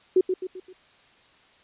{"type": "tone with echo", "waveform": "sine", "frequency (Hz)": 370.3, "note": "F#4", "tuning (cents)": 1, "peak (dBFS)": -14, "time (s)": [0.16, 0.21], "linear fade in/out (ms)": 5, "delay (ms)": 130, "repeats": 4, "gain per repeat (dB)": -7, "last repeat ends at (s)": 0.73, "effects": ["white hiss -57 dBFS RMS until 1.63 s", "resampled to 8000 Hz"]}